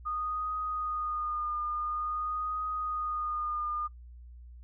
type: tone with vibrato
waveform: sine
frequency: 1230 Hz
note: D#6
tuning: 20 cents flat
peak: -31 dBFS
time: 0.05-3.88 s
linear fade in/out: 20 ms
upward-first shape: triangle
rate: 0.48 Hz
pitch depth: 30 cents each way
effects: noise-tail reverb RT60 0.1 s tail -17 dB re dry + added 60 Hz sine -46 dBFS peak until 4.63 s